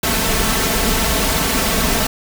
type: noise with comb filter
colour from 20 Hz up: pink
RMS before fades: -17 dBFS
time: 0.03-2.07 s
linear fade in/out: 5 ms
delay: 4.5 ms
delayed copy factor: +0.6
effects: none